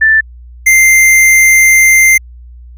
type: tone pair in turn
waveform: sine / square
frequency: 1766 / 2090 Hz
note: A6 / C7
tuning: +6 / -2 cents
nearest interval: minor third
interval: 292 cents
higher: second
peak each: -4 dBFS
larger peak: neither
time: 0.01-0.21 / 0.66-2.18 s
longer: second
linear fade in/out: 10 ms
effects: added 60 Hz sine -30 dBFS peak until 2.77 s